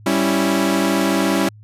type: chord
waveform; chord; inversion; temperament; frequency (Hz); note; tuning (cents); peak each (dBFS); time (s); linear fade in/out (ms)
sawtooth; C# diminished; second; equal; 196 / 277.2 / 329.6; G3 / C#4 / E4; 0 / 0 / 0; -16; 0.06-1.49; 5
effects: added 106 Hz sine -40 dBFS peak until 1.63 s + resampled to 32000 Hz